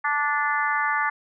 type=harmonic tone; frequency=292.2 Hz; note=D4; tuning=9 cents flat; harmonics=3 / 4 / 5 / 6 / 7; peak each=-27 / -26 / -29 / -26 / -31 dBFS; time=0.04-1.1 s; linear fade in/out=10 ms; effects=none